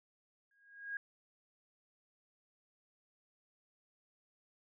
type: tone with exponential growth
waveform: sine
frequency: 1636 Hz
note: G#6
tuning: 26 cents flat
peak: -35 dBFS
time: 0.51-0.97 s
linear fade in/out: 2 ms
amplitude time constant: 100 ms
effects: none